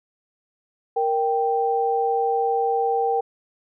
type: tone pair together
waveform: sine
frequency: 466.2 / 783.5 Hz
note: A#4 / G5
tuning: 0 / -1 cents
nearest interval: major sixth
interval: 899 cents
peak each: -22 / -21 dBFS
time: 0.96-3.21 s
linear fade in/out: 10 ms
effects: none